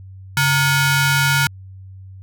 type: ring-modulated tone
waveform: sawtooth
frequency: 784 Hz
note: G5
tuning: in tune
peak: -7 dBFS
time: 0.37-1.47 s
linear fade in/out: 2 ms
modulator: 644 Hz
effects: added 95 Hz sine -35 dBFS peak until 2.22 s